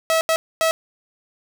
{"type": "tone bursts at uneven times", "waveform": "sawtooth", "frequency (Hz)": 648, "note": "E5", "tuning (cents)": -30, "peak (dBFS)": -12, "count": 3, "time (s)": [[0.1, 0.21], [0.29, 0.36], [0.61, 0.71]], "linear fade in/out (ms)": 0, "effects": []}